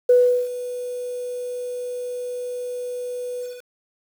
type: tone with ADSR envelope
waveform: sine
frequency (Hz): 493.9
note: B4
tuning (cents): 0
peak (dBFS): -9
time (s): 0.09-3.64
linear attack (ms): 7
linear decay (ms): 380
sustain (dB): -17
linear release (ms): 230
effects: tanh soft clip ceiling -5 dBFS + 7-bit